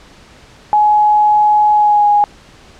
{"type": "tone with pitch glide", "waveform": "sine", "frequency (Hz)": [842, 827.1], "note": ["G#5", "G#5"], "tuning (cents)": [24, -7], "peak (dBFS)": -7, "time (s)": [0.73, 2.24], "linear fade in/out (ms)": 0, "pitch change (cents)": -31, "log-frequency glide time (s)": [1.74, 2.08], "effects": ["pink hiss -42 dBFS RMS until 2.79 s", "low-pass 6000 Hz 12 dB/octave"]}